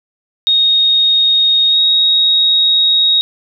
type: tone with pitch glide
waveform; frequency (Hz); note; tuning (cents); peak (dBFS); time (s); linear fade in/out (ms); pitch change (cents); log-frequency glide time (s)
sine; 3729 to 3772; A#7 to A#7; 0 to +20; -8; 0.47-3.21; 0; +20; 1.68-1.79
effects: none